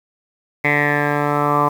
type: tone with low-pass filter sweep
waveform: 10% pulse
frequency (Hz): 146.2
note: D3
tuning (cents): -7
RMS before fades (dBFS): -17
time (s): 0.64-1.69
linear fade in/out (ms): 10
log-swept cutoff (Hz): 2100 to 1100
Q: 9.2
effects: 7-bit